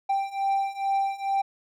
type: beating tone pair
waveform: triangle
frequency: 784 / 786.3 Hz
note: G5 / G5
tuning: 0 / +5 cents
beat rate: 2.3 Hz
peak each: -26 / -24 dBFS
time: 0.09-1.42 s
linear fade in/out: 10 ms
effects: none